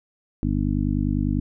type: harmonic tone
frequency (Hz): 50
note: G1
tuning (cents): +35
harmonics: 1 / 2 / 3 / 4 / 5 / 6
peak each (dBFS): -26 / -27 / -28 / -29 / -26 / -29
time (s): 0.43-1.4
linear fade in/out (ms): 0
effects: none